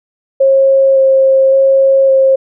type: tone with vibrato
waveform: sine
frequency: 537 Hz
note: C5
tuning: 45 cents sharp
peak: -5 dBFS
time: 0.4-2.36 s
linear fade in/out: 10 ms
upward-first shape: square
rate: 0.89 Hz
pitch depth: 9 cents each way
effects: none